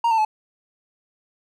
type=tone with pitch steps; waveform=triangle; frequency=932.3 / 896.4 / 861.9 Hz; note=A#5 / A5 / A5; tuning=0 / +32 / -36 cents; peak=-14 dBFS; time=0.04-0.25 s; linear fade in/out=5 ms; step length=70 ms; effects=none